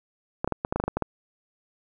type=clicks; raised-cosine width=1 ms; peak=-11 dBFS; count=11; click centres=0.445 / 0.476 / 0.523 / 0.649 / 0.725 / 0.76 / 0.8 / 0.839 / 0.88 / 0.97 / 1.023 s; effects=none